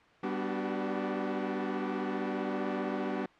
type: chord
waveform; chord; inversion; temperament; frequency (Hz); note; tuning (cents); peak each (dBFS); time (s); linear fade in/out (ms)
sawtooth; G major seventh; none; equal with one note detuned; 196 / 246.9 / 293.7 / 376.7; G3 / B3 / D4 / F#4; 0 / 0 / 0 / +31; -33; 0.23-3.26; 5
effects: white hiss -59 dBFS RMS until 3.39 s + low-pass 2000 Hz 12 dB/octave